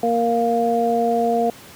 harmonic tone, 233.1 Hz, A#3, in tune, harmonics 1 / 2 / 3, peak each -23 / -20 / -19 dBFS, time 0.03-1.5 s, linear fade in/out 2 ms, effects pink hiss -42 dBFS RMS until 1.75 s + high-pass 100 Hz 12 dB/octave

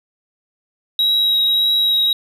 sine tone with vibrato, 3839 Hz, B7, 50 cents flat, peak -10 dBFS, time 0.99-2.13 s, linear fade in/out 2 ms, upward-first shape triangle, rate 1.7 Hz, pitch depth 12 cents each way, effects tanh soft clip ceiling -12 dBFS

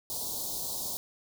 white band-stop noise, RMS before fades -35 dBFS, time 0.1-0.97 s, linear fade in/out 0 ms, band 990 to 3700 Hz, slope 48 dB/octave, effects none

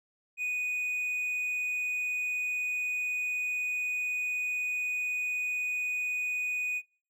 triangle tone, 2481 Hz, D#7, 6 cents flat, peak -28 dBFS, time 0.37-6.82 s, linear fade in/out 50 ms, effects noise-tail reverb RT60 0.4 s tail -24 dB re dry

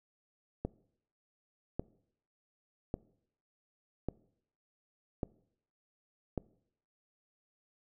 click train, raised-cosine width 2 ms, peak -20 dBFS, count 6, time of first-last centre 0.65-6.377 s, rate 0.873 Hz, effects noise-tail reverb RT60 0.7 s tail -22 dB re dry

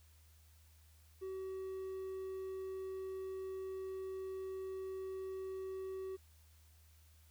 triangle tone, 379.9 Hz, F#4, 46 cents sharp, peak -39 dBFS, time 1.21-6.17 s, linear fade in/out 20 ms, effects added 78 Hz sine -62 dBFS peak until 7.3 s + white hiss -70 dBFS RMS until 7.3 s

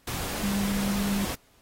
sine tone in noise, 199.8 Hz, G3, 33 cents sharp, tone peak -25 dBFS, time 0.43-1.25 s, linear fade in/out 5 ms, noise pink, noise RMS -33 dBFS, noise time 0.07-1.35 s, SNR +5 dB, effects pink hiss -62 dBFS RMS until 1.61 s + AAC 48 kbps

